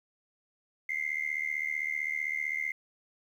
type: tone with amplitude modulation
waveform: sine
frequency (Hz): 2093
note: C7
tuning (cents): 0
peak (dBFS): -25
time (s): 0.89-2.72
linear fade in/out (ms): 5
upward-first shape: sine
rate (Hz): 75.6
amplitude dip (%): 95
effects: tanh soft clip ceiling -23 dBFS + 10-bit